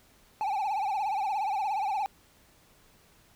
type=tone with vibrato; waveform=triangle; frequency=817 Hz; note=G#5; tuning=29 cents flat; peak=-25 dBFS; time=0.41-2.06 s; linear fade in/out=0 ms; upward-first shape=triangle; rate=17 Hz; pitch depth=150 cents each way; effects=pink hiss -61 dBFS RMS until 3.35 s